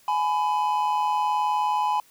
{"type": "tone pair together", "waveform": "triangle", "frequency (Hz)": [840.9, 1000], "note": ["G#5", "B5"], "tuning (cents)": [21, 21], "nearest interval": "minor third", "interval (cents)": 300, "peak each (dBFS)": -22, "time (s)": [0.08, 2], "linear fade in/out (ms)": 2, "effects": ["white hiss -57 dBFS RMS until 2.1 s"]}